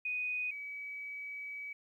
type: tone pair in turn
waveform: sine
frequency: 2489 / 2279 Hz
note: D#7 / C#7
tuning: 0 / +47 cents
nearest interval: major second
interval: 153 cents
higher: first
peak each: -33 / -40 dBFS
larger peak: first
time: 0.05-0.51 / 0.51-1.73 s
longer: second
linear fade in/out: 5 ms
effects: 12-bit